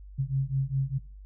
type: beating tone pair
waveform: sine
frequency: 132.7 / 137.6 Hz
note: C3 / C#3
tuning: +25 / -12 cents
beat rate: 4.9 Hz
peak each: -28 dBFS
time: 0.18-0.99 s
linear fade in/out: 20 ms
effects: noise-tail reverb RT60 0.3 s tail -19 dB re dry + added 49 Hz sine -43 dBFS peak until 1.25 s